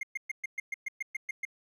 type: tone bursts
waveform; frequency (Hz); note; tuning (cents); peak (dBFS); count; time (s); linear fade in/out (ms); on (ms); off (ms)
triangle; 2123; C7; +25; -29; 11; 0.01-1.452; 5; 22; 120
effects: none